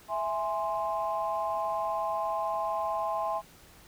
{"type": "chord", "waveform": "sine", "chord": "E augmented", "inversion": "none", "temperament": "equal", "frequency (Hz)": [659.3, 830.6, 1046.5], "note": ["E5", "G#5", "B#5"], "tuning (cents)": [0, 0, 0], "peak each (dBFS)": -32, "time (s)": [0.08, 3.42], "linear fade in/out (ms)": 50, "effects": ["tanh soft clip ceiling -19 dBFS", "pink hiss -55 dBFS RMS until 3.87 s"]}